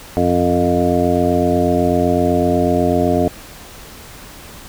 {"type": "harmonic tone with a mistuned harmonic", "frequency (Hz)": 88, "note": "F2", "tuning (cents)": 14, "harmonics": [1, 2, 3, 4, 5, 7, 8], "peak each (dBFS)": [-22, -22, -18, -21, -20, -19, -21], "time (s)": [0.17, 3.28], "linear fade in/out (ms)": 0, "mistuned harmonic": 1, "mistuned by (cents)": 21, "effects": ["pink hiss -37 dBFS RMS until 4.68 s"]}